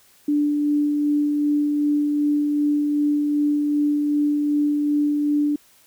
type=tone with tremolo; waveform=sine; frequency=293.7 Hz; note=D4; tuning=in tune; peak=-16 dBFS; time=0.28-5.56 s; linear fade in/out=5 ms; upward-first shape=sine; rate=2.6 Hz; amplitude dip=25%; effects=white hiss -55 dBFS RMS until 5.86 s